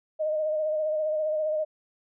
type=tone with vibrato; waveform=sine; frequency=618 Hz; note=D#5; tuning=12 cents flat; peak=-24 dBFS; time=0.19-1.65 s; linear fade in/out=20 ms; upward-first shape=sine; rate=15 Hz; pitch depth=32 cents each way; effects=none